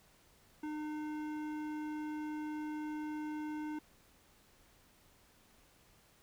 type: tone with hard clipping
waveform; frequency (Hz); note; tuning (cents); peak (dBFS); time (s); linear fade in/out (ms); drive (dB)
sine; 303.9; D#4; -41; -40; 0.63-3.79; 5; 13
effects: pink hiss -66 dBFS RMS until 6.22 s